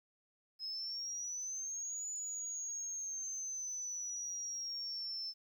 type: exponential two-way sweep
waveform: sine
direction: up then down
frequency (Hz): 5100 to 6950 to 5280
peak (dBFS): -38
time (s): 0.59-5.34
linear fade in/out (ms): 50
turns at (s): 2.09
effects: tanh soft clip ceiling -34 dBFS + 12-bit